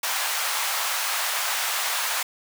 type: high-pass noise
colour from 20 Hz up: pink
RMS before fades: -26 dBFS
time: 0.03-2.23 s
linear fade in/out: 5 ms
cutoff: 790 Hz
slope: 24 dB/octave
effects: none